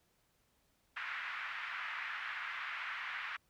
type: band-pass noise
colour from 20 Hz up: white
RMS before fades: -42 dBFS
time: 0.96-3.37 s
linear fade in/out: 10 ms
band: 1200 to 2200 Hz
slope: 24 dB/octave
effects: pink hiss -75 dBFS RMS until 3.49 s